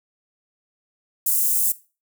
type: high-pass noise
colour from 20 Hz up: white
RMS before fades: -20 dBFS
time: 1.26-1.72 s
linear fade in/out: 5 ms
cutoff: 8200 Hz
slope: 24 dB/octave
effects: noise-tail reverb RT60 0.3 s tail -17 dB re dry